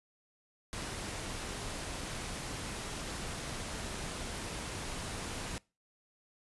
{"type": "noise", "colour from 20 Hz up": "pink", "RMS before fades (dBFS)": -40, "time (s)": [0.73, 5.58], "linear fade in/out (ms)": 0, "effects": ["noise-tail reverb RT60 0.3 s tail -24 dB re dry", "resampled to 24000 Hz"]}